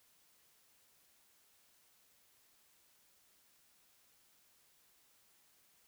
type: silence
effects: white hiss -70 dBFS RMS until 5.87 s